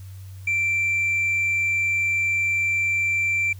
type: tone with tanh clipping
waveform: sine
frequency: 2349 Hz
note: D7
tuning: in tune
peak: -20 dBFS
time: 0.47-3.53 s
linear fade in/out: 5 ms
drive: 1 dB
effects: added 95 Hz sine -36 dBFS peak until 3.59 s + white hiss -54 dBFS RMS until 3.59 s